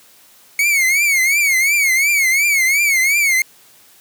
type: tone with vibrato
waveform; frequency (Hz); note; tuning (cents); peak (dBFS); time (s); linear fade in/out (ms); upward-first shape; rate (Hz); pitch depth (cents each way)
45% pulse; 2207; C#7; -8; -12; 0.59-3.42; 2; triangle; 2.8; 150
effects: white hiss -48 dBFS RMS until 4 s + high-pass 100 Hz 12 dB/octave